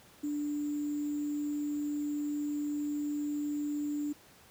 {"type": "tone with sample-and-hold", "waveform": "sine", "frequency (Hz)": 293.7, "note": "D4", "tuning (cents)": 0, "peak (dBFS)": -31, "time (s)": [0.23, 4.13], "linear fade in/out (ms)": 10, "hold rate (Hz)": 7350, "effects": ["pink hiss -58 dBFS RMS until 4.5 s", "high-pass 80 Hz 12 dB/octave"]}